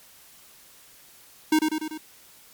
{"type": "tone with echo", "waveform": "square", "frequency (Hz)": 311.1, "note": "D#4", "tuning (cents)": 0, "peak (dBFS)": -17, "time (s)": [1.52, 1.59], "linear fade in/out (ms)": 5, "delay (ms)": 97, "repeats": 4, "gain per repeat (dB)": -4, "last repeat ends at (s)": 1.978, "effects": ["white hiss -52 dBFS RMS until 2.53 s", "MP3 96 kbps"]}